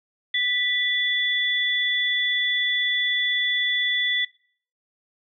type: tone pair together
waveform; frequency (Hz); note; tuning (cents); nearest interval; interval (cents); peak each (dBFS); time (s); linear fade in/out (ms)
sine; 1970 / 3446; B6 / A7; -5 / -37; minor seventh; 968; -23; 0.34-4.25; 5
effects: noise-tail reverb RT60 0.5 s tail -21 dB re dry